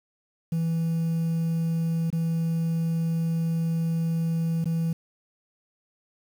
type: tone with dropouts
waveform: sine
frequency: 164.81 Hz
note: E3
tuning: in tune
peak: -20 dBFS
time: 0.52-4.93 s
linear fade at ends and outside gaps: 5 ms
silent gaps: 2.103-2.127 / 4.643-4.656 s
effects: tanh soft clip ceiling -22 dBFS + 8-bit